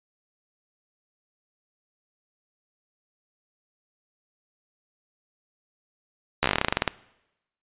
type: slowing click train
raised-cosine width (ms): 0.3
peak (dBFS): -4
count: 16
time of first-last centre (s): 6.43-6.877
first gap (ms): 13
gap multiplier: 1.11
effects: noise-tail reverb RT60 0.9 s tail -21 dB re dry + resampled to 8000 Hz